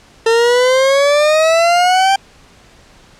40% pulse exponential sweep, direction up, 450 to 790 Hz, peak -8 dBFS, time 0.26-2.16 s, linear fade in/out 5 ms, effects pink hiss -45 dBFS RMS until 3.19 s + low-pass 7000 Hz 12 dB/octave

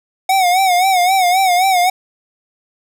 square tone with vibrato, 740 Hz, F#5, in tune, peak -11 dBFS, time 0.29-1.9 s, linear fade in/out 5 ms, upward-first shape sine, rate 3.8 Hz, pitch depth 88 cents each way, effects none

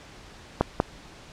clicks, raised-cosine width 1 ms, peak -5 dBFS, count 2, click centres 0.61 / 0.801 s, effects pink hiss -47 dBFS RMS until 1.32 s + low-pass 6000 Hz 12 dB/octave

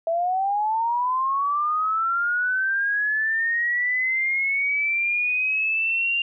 sine linear sweep, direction up, 652 to 2794 Hz, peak -20 dBFS, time 0.07-6.22 s, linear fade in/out 2 ms, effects none

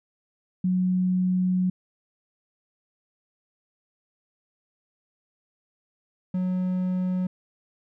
sine / triangle tone pair in turn, 183.4 / 183.4 Hz, F#3 / F#3, -15 / -15 cents, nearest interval unison, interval 0 cents, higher neither, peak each -20 / -21 dBFS, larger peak first, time 0.64-1.7 / 6.34-7.27 s, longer first, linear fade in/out 5 ms, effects none

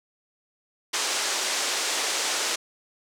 white band-pass noise, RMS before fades -27 dBFS, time 0.93-2.56 s, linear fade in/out 10 ms, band 320 to 7800 Hz, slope 24 dB/octave, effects none

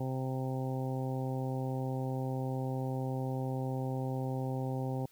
harmonic tone, 130.81 Hz, C3, in tune, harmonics 1 / 2 / 3 / 4 / 5 / 6 / 7, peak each -34 / -39 / -43 / -42 / -50 / -44 / -50 dBFS, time 0-5.06 s, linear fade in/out 5 ms, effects white hiss -65 dBFS RMS until 5.11 s

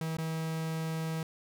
45% pulse tone with dropouts, 160.9 Hz, E3, 42 cents flat, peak -32 dBFS, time 0.01-1.23 s, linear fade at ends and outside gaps 2 ms, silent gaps 0.169-0.184 s, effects none

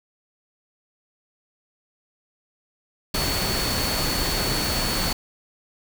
sine tone in noise, 4435 Hz, C#8, in tune, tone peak -28 dBFS, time 3.14-5.13 s, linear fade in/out 5 ms, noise pink, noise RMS -25 dBFS, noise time 3.14-5.13 s, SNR -6 dB, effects none

